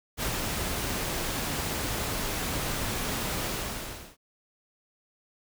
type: noise with ADSR envelope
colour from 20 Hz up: pink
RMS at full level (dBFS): -29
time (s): 0.17-4.17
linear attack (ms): 51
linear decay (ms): 99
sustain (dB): -2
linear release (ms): 680
effects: none